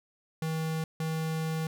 square tone bursts at uneven times, 159.8 Hz, D#3, 47 cents sharp, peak -30 dBFS, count 2, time 0.42-0.84 / 1-1.67 s, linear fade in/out 2 ms, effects none

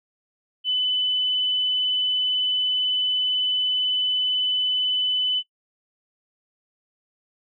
sine tone, 3006 Hz, F#7, 27 cents sharp, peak -19 dBFS, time 0.64-5.43 s, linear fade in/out 50 ms, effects noise-tail reverb RT60 0.1 s tail -19 dB re dry

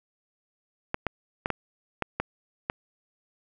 clicks, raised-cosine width 0.5 ms, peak -11 dBFS, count 7, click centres 0.944 / 1.067 / 1.459 / 1.503 / 2.023 / 2.2 / 2.699 s, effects none

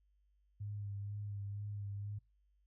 sine tone with vibrato, 101.9 Hz, G#2, 32 cents flat, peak -40 dBFS, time 0.6-2.19 s, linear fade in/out 10 ms, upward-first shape sine, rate 2.1 Hz, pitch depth 27 cents each way, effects noise-tail reverb RT60 0.2 s tail -23 dB re dry + added 50 Hz sine -70 dBFS peak until 2.66 s

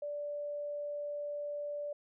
sine tone, 584 Hz, D5, 10 cents flat, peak -36 dBFS, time 0.02-1.93 s, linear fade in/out 5 ms, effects none

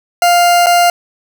40% pulse tone with dropouts, 700 Hz, F5, 4 cents sharp, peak -6 dBFS, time 0.22-0.9 s, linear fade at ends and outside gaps 2 ms, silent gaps 0.661-0.667 s, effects none

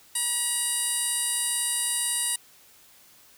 15% pulse tone with band-pass filter, 958 Hz, A#5, 47 cents sharp, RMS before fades -27 dBFS, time 0.15-2.36 s, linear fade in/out 5 ms, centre 9400 Hz, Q 2.1, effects white hiss -55 dBFS RMS until 3.37 s

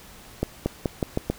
accelerating click train, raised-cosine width 2 ms, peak -9 dBFS, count 6, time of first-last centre 0.43-1.3 s, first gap 230 ms, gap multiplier 0.86, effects pink hiss -47 dBFS RMS until 1.38 s

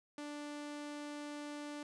sawtooth tone, 293.7 Hz, D4, in tune, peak -39 dBFS, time 0.18-1.83 s, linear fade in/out 2 ms, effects resampled to 22050 Hz

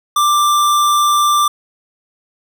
square tone, 1181 Hz, D6, 9 cents sharp, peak -11 dBFS, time 0.16-1.48 s, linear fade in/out 5 ms, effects none

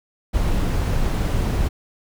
brown noise, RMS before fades -20 dBFS, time 0.33-1.69 s, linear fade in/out 20 ms, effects none

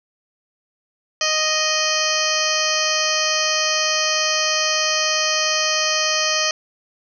harmonic tone, 622.3 Hz, D#5, in tune, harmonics 1 / 2 / 3 / 4 / 5 / 7 / 8 / 9 / 10, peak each -26 / -26 / -26 / -26 / -26 / -26 / -26 / -26 / -26 dBFS, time 1.21-6.51 s, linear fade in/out 2 ms, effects none

